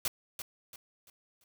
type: noise with echo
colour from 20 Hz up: white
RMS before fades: -31 dBFS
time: 0.05-0.08 s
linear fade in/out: 2 ms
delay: 340 ms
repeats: 4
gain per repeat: -9 dB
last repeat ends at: 1.44 s
effects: none